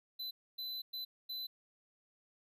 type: tone bursts at uneven times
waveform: square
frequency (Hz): 4018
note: B7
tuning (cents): +29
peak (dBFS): -40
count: 4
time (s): 0.19-0.31 / 0.58-0.82 / 0.93-1.05 / 1.29-1.47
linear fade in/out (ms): 10
effects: none